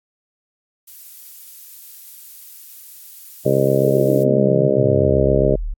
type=noise; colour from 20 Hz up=violet; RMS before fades=-38 dBFS; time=0.87-4.24 s; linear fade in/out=10 ms
type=harmonic tone; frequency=67.5 Hz; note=C#2; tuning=45 cents flat; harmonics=2 / 3 / 4 / 5 / 6 / 7 / 8 / 9; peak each=-20 / -24 / -25 / -24 / -19 / -22 / -22 / -19 dBFS; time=3.45-5.56 s; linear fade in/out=10 ms
type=exponential sweep; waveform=sine; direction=down; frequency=457.8 to 33.86 Hz; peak=-21 dBFS; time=3.83-5.74 s; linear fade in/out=10 ms
effects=AAC 64 kbps